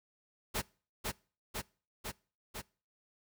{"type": "noise with echo", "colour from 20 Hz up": "pink", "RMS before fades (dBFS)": -34, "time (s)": [0.54, 0.62], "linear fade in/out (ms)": 20, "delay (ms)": 500, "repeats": 4, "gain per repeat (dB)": -2, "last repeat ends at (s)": 2.62, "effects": ["noise-tail reverb RT60 0.4 s tail -24 dB re dry"]}